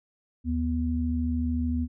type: tone pair together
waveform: sine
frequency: 77.08 / 244.7 Hz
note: D#2 / B3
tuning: -16 / -16 cents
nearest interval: octave + minor sixth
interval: 2000 cents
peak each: -27 dBFS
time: 0.44-1.88 s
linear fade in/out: 50 ms
effects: none